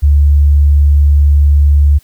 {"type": "tone", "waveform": "sine", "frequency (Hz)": 72.3, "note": "D2", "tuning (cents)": -27, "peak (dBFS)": -4, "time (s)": [0.02, 1.99], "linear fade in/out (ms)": 20, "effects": ["white hiss -49 dBFS RMS until 2.03 s"]}